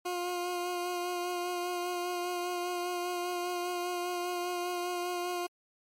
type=tone with vibrato; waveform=20% pulse; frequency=354.8 Hz; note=F4; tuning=27 cents sharp; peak=-27 dBFS; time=0.05-5.47 s; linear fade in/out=10 ms; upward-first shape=sine; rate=5 Hz; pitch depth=18 cents each way; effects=MP3 64 kbps